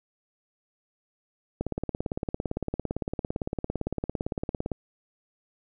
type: click train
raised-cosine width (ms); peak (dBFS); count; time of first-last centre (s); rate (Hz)
2; -15; 56; 1.61-4.717; 17.7
effects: none